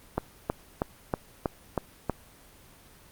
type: click train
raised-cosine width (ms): 1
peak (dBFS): -11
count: 7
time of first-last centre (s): 0.18-2.097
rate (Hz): 3.13
effects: pink hiss -54 dBFS RMS until 3.11 s + Opus 24 kbps